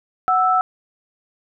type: tone pair together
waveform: sine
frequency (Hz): 741.2 / 1318.5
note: F#5 / E6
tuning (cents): +3 / 0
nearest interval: minor seventh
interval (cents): 997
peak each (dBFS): -17 / -16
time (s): 0.28-0.61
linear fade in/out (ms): 0
effects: none